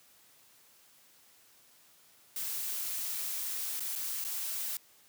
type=noise with dropouts; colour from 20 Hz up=blue; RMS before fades=-36 dBFS; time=2.36-4.77 s; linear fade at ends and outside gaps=2 ms; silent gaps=3.797-3.804 / 3.954-3.958 / 4.242-4.248 s; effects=white hiss -62 dBFS RMS until 5.08 s + high-pass 80 Hz 12 dB/octave